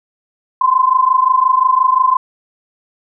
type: tone pair together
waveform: sine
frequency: 1020.8 / 1046.5 Hz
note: C6 / C6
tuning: -43 / 0 cents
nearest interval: unison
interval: 43 cents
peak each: -12 dBFS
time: 0.61-2.17 s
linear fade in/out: 5 ms
effects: none